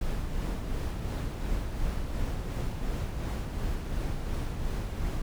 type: noise with tremolo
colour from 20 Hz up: brown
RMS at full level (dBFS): -30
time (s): 0.01-5.22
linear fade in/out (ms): 5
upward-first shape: sine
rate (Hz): 2.8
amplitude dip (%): 35
effects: none